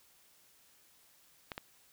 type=clicks; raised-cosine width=0.3 ms; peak=-23 dBFS; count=2; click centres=1.518 / 1.579 s; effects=white hiss -65 dBFS RMS until 1.92 s